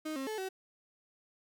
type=tone with pitch steps; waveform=35% pulse; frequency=310.9 / 268.2 / 433.8 / 378.9 Hz; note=D#4 / C4 / A4 / F#4; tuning=-1 / +43 / -25 / +41 cents; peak=-34 dBFS; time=0.05-0.49 s; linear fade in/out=10 ms; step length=110 ms; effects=none